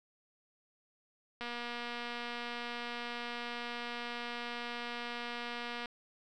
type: click train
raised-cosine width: 0.3 ms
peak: -25 dBFS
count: 1064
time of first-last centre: 1.41-5.858 s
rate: 239 Hz
effects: none